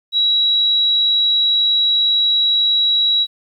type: tone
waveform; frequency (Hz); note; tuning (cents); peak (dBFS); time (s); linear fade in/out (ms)
sine; 3883; B7; -30; -12; 0.12-3.27; 50
effects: 9-bit